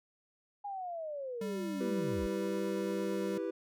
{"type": "linear sweep", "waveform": "sine", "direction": "down", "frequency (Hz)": [825, 46.73], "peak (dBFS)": -37, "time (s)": [0.64, 2.27], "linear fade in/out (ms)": 10}
{"type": "tone", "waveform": "square", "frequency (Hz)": 196, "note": "G3", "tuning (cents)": 0, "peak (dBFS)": -38, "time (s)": [1.41, 3.38], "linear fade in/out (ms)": 5}
{"type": "chord", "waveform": "triangle", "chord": "E minor", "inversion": "none", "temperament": "equal", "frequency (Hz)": [329.6, 392, 493.9], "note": ["E4", "G4", "B4"], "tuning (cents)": [0, 0, 0], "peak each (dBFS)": -36, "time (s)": [1.8, 3.51], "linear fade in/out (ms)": 10}
{"effects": []}